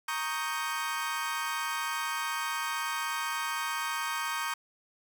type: chord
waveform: 30% pulse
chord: Eb dominant seventh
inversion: second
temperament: equal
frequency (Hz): 932.3 / 1108.7 / 1244.5 / 1568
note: Bb5 / Db6 / Eb6 / G6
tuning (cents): 0 / 0 / 0 / 0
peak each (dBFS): -34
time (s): 0.08-4.54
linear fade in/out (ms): 5
effects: none